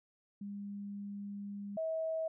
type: tone pair in turn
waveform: sine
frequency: 202 / 643.7 Hz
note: G#3 / E5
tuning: -48 / -41 cents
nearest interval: octave + minor sixth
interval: 2007 cents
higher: second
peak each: -40 / -33 dBFS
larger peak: second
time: 0.41-1.77 / 1.77-2.28 s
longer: first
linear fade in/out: 5 ms
effects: none